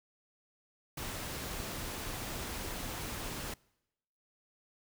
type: noise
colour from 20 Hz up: pink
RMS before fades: -40 dBFS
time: 0.97-3.54 s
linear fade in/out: 5 ms
type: clicks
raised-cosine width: 2 ms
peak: -33 / -30 dBFS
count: 2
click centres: 1.571 / 1.602 s
effects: noise-tail reverb RT60 0.9 s tail -25 dB re dry